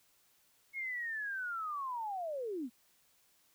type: linear sweep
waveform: sine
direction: down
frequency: 2187 to 220 Hz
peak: -36 dBFS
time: 0.73-2.7 s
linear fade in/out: 50 ms
effects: white hiss -70 dBFS RMS until 3.54 s